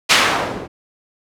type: noise with low-pass filter sweep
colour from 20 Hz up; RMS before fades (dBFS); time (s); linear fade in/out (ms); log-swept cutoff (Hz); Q
blue; -17; 0.09-0.68; 20; 3300 to 280; 0.75
effects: none